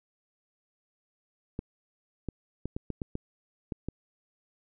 clicks, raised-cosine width 3 ms, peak -20 dBFS, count 9, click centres 1.591 / 2.287 / 2.656 / 2.765 / 2.903 / 3.018 / 3.154 / 3.722 / 3.886 s, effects none

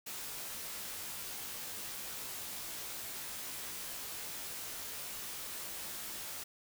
white noise with comb filter, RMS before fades -43 dBFS, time 0.06-6.44 s, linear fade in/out 10 ms, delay 17 ms, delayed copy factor -0.75, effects none

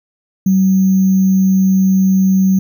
sine tone with sample-and-hold, 190 Hz, F#3, 46 cents sharp, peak -8 dBFS, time 0.46-2.59 s, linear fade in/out 5 ms, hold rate 6300 Hz, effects none

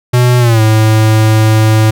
square tone with pitch glide, 123.47 to 109.37 Hz, B2 to A2, 0 to -10 cents, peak -6 dBFS, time 0.13-1.91 s, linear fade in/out 10 ms, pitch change -210 cents, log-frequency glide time 0.39-0.61 s, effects none

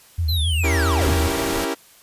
sine tone with vibrato, 80.8 Hz, E2, 34 cents flat, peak -18 dBFS, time 0.18-1.28 s, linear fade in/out 10 ms, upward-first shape sine, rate 7.5 Hz, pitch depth 110 cents each way
square linear sweep, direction down, 4200 to 58.27 Hz, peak -24 dBFS, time 0.28-1.13 s, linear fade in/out 10 ms
sawtooth chord, C# diminished seventh, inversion none, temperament equal, 277.2 / 329.6 / 392 / 466.2 Hz, C#4 / E4 / G4 / Bb4, 0 / 0 / 0 / 0 cents, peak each -24 / -23 / -24 / -24 dBFS, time 0.63-1.75 s, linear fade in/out 20 ms
pink noise, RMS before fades -27 dBFS, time 1.01-1.65 s, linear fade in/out 5 ms
effects white hiss -50 dBFS RMS until 2.02 s + resampled to 32000 Hz

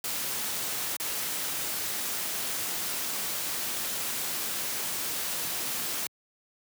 white noise with dropouts, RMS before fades -32 dBFS, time 0.04-6.07 s, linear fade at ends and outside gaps 2 ms, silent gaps 0.967-0.999 s, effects high-pass 100 Hz 12 dB/octave

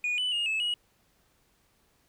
sine tone with pitch steps, 2455 / 2989 / 2849 / 2605 / 2903 Hz, D#7 / F#7 / F7 / E7 / F#7, -24 / +17 / +34 / -21 / -34 cents, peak -24 dBFS, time 0.04-0.74 s, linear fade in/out 2 ms, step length 140 ms, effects tanh soft clip ceiling -25 dBFS + pink hiss -68 dBFS RMS until 2.08 s

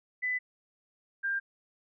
sine tone pair in turn, 2000 / 1593.8 Hz, B6 / G6, +21 / +28 cents, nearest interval major third, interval 393 cents, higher first, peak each -28 dBFS, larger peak neither, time 0.22-0.39 / 1.23-1.4 s, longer neither, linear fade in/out 20 ms, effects none

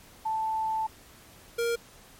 sine / square tone pair in turn, 880 / 468.1 Hz, A5 / A#4, 0 / +7 cents, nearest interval major seventh, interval 1093 cents, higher first, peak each -26 / -26 dBFS, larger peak neither, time 0.25-0.87 / 1.58-1.76 s, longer first, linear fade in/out 10 ms, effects pink hiss -53 dBFS RMS until 2.19 s + MP3 64 kbps

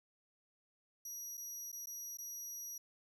30% pulse tone with dropouts, 5790 Hz, F#8, 38 cents flat, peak -40 dBFS, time 1.05-2.78 s, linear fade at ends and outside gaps 5 ms, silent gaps 1.372-1.376 / 1.718-1.727 / 1.859-1.87 / 2.172-2.185 s, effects none

